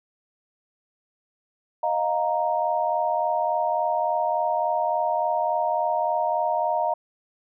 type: chord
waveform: sine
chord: Eb suspended second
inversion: none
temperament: equal with one note detuned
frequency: 622.3 / 705.8 / 932.3 Hz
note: Eb5 / F5 / Bb5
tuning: 0 / +18 / 0 cents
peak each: -26 / -25 / -25 dBFS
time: 1.83-6.94 s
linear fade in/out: 5 ms
effects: none